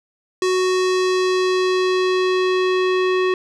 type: tone with low-pass filter sweep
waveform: square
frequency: 370 Hz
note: F#4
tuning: in tune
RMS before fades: -18 dBFS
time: 0.42-3.34 s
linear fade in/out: 2 ms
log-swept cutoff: 6700 to 2900 Hz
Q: 1.3
effects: none